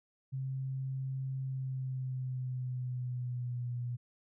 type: tone with pitch glide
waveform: sine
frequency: 132.8 to 121.78 Hz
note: C3 to B2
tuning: +26 to -24 cents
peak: -34 dBFS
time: 0.32-3.97 s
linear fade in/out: 20 ms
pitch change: -150 cents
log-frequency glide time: 1.4-3.71 s
effects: none